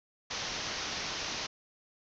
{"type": "low-pass noise", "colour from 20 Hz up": "white", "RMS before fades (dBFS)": -37, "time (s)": [0.3, 1.47], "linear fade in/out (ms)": 10, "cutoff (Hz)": 6300, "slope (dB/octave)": 96, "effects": []}